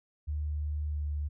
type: tone with pitch glide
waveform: sine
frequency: 74.8 to 73.77 Hz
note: D2 to D2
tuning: +32 to +8 cents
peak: -30 dBFS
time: 0.27-1.29 s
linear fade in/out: 20 ms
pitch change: -24 cents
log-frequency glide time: 0.89-1.05 s
effects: none